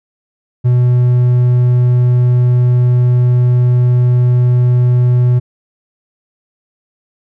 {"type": "tone", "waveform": "triangle", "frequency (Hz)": 123.47, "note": "B2", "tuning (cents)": 0, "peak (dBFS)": -5, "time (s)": [0.64, 5.4], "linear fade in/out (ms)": 20, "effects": []}